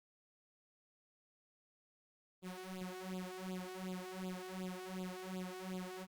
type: tone with flanger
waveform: sawtooth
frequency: 185 Hz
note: F#3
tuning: in tune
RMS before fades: -45 dBFS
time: 2.42-6.07 s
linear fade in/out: 50 ms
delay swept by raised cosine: 0.26 to 2.76 ms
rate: 2.7 Hz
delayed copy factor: +0.95
effects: Opus 32 kbps